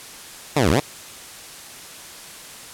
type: linear two-way sweep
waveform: 10% pulse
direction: down then up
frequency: 159.2 to 67.3 to 159.2 Hz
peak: -7 dBFS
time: 0.56-0.8 s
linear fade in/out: 5 ms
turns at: 0.7 s
effects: white hiss -39 dBFS RMS until 2.73 s + low-pass 11000 Hz 12 dB/octave